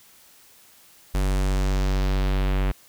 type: tone with low-pass filter sweep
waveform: square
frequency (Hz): 47.71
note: G1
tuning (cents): -46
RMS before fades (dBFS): -22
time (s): 1.14-2.72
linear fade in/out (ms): 10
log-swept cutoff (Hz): 12000 to 2600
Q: 1.3
effects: white hiss -53 dBFS RMS until 2.88 s